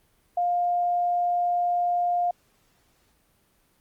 sine tone, 705 Hz, F5, 16 cents sharp, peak -21 dBFS, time 0.37-2.31 s, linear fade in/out 5 ms, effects pink hiss -65 dBFS RMS until 3.8 s + Opus 32 kbps

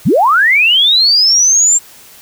sine linear sweep, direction up, 88 to 7459 Hz, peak -6 dBFS, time 0.05-1.79 s, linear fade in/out 20 ms, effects white hiss -39 dBFS RMS until 2.21 s

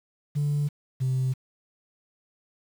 sine tone pair in turn, 145.9 / 129.98 Hz, D3 / C3, -11 / -11 cents, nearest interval major second, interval 200 cents, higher first, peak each -21 dBFS, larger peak neither, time 0.35-0.69 / 1-1.34 s, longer neither, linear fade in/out 20 ms, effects tanh soft clip ceiling -19 dBFS + 8-bit

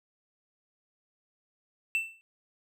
triangle tone with exponential decay, 2671 Hz, E7, 22 cents sharp, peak -21 dBFS, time 1.95-2.21 s, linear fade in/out 0 ms, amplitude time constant 56 ms, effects none

